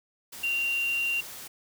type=tone in noise; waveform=sine; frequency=2767 Hz; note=F7; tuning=17 cents flat; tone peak=-25 dBFS; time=0.43-1.21 s; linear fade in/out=10 ms; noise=white; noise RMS=-42 dBFS; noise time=0.32-1.48 s; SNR=+14 dB; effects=none